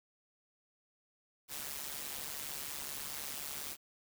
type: noise with amplitude modulation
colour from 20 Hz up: white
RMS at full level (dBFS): -39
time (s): 1.48-3.77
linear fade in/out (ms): 50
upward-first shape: sine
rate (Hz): 144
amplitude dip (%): 75
effects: none